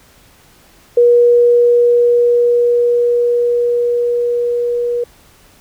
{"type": "tone with level ramp", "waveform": "sine", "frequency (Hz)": 480, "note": "B4", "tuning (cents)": -49, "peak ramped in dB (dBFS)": [-5, -14], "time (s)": [0.97, 5.04], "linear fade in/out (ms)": 5, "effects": ["pink hiss -47 dBFS RMS until 5.6 s"]}